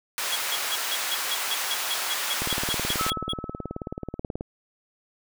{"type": "high-pass noise", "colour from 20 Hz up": "pink", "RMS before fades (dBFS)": -29, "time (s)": [0.18, 3.1], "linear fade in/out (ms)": 0, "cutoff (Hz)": 1000, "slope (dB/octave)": 12}
{"type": "tone bursts", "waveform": "triangle", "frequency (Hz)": 3331, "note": "G#7", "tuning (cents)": 4, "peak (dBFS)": -24, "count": 16, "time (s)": [0.32, 3.328], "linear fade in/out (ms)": 5, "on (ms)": 38, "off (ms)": 160}
{"type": "click train", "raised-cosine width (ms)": 2, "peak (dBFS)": -17, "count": 38, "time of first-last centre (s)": [2.42, 4.409], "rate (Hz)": 18.6}
{"type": "tone with exponential decay", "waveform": "sine", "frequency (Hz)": 1300, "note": "E6", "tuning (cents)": -24, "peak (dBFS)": -25, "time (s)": [2.99, 4.19], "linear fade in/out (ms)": 5, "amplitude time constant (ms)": 260}
{"effects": []}